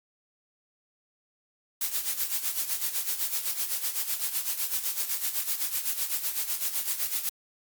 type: noise with tremolo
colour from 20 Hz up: blue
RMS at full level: -27 dBFS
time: 1.81-7.29 s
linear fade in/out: 2 ms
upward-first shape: sine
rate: 7.9 Hz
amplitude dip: 70%
effects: Opus 48 kbps